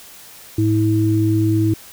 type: tone pair together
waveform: sine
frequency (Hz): 107.86 / 323.2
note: A2 / E4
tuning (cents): -34 / -34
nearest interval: octave + perfect fifth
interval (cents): 1900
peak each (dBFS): -16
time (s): 0.58-1.74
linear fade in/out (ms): 5
effects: white hiss -41 dBFS RMS until 1.92 s